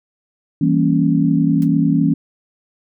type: chord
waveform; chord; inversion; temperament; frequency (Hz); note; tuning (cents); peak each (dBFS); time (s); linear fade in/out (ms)
sine; E diminished seventh; none; equal; 164.81 / 196 / 233.1 / 277.2; E3 / G3 / Bb3 / Db4; 0 / 0 / 0 / 0; -16 / -21 / -19 / -16; 0.61-2.14; 5
type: noise with exponential decay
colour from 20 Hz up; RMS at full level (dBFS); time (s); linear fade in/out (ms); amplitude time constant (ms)
white; -36; 1.62-1.69; 1; 15
effects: none